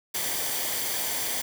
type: noise with comb filter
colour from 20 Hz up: white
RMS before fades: -29 dBFS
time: 0.14-1.42 s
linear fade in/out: 10 ms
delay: 0.75 ms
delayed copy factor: -0.5
effects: none